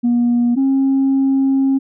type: tone pair in turn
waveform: sine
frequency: 239.8 / 269.9 Hz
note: A#3 / C#4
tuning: +49 / -46 cents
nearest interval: major second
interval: 205 cents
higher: second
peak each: -10 dBFS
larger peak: neither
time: 0.03-0.56 / 0.56-1.79 s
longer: second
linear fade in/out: 20 ms
effects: tanh soft clip ceiling -9 dBFS